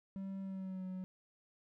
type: tone with pitch glide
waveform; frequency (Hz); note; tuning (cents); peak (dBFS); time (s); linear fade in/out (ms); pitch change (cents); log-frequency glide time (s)
triangle; 193.5 to 185.72; G3 to F#3; -22 to +7; -38; 0.16-1.04; 0; -71; 0.41-0.85
effects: none